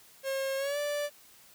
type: tone with pitch glide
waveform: 45% pulse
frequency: 539 to 584.4 Hz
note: C#5 to D5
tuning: -49 to -9 cents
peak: -30 dBFS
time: 0.23-1.1 s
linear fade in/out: 50 ms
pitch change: +140 cents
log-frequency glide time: 0.57-0.78 s
effects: white hiss -57 dBFS RMS until 1.54 s